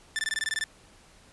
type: tone bursts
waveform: sawtooth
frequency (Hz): 1772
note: A6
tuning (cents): +12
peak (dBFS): -23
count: 10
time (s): 0.16-0.639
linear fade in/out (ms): 0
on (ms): 29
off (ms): 21
effects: pink hiss -56 dBFS RMS until 1.32 s + resampled to 24000 Hz

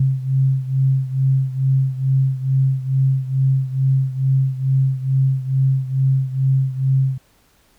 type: beating tone pair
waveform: sine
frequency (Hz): 132.8 / 135.1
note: C3 / C#3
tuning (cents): +26 / -44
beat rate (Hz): 2.3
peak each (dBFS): -16 / -20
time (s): 0-7.18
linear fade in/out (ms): 5
effects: pink hiss -57 dBFS RMS until 7.78 s

